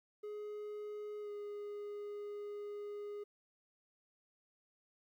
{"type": "tone with pitch glide", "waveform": "triangle", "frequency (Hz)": [419, 412.5], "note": ["G#4", "G#4"], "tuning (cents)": [15, -12], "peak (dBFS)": -40, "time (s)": [0.23, 3.24], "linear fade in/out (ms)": 10, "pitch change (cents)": -27, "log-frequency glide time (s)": [1.21, 1.3], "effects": ["13-bit"]}